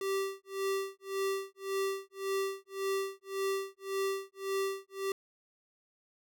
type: tone with tremolo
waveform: square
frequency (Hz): 389.4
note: G4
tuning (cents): -12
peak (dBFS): -30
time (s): 0.01-5.12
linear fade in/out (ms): 2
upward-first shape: sine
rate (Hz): 1.8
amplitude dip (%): 100
effects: none